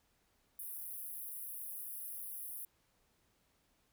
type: high-pass noise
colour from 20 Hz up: pink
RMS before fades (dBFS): -45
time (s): 0.59-2.65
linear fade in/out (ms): 2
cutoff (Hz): 10000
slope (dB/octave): 96
effects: pink hiss -75 dBFS RMS until 3.92 s